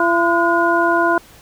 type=harmonic tone with a mistuned harmonic; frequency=339.8 Hz; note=F4; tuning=47 cents flat; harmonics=1 / 2 / 3 / 4; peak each=-18 / -18 / -18 / -18 dBFS; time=0-1.18 s; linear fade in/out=2 ms; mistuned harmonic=4; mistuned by=+100 cents; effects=pink hiss -45 dBFS RMS until 1.41 s